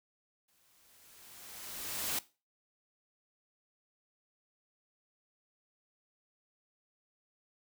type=noise with exponential growth; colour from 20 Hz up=white; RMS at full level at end=-33 dBFS; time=0.48-2.19 s; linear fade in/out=5 ms; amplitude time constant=370 ms; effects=noise-tail reverb RT60 0.3 s tail -18 dB re dry